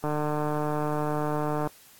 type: click train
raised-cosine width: 1 ms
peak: -15 dBFS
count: 246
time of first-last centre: 0.04-1.673 s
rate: 150 Hz
effects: white hiss -54 dBFS RMS until 1.99 s + AAC 64 kbps